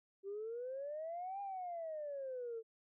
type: exponential two-way sweep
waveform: sine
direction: up then down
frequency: 385.4 to 809 to 442.3 Hz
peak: -40 dBFS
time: 0.23-2.63 s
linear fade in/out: 50 ms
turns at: 1.41 s
effects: tanh soft clip ceiling -36 dBFS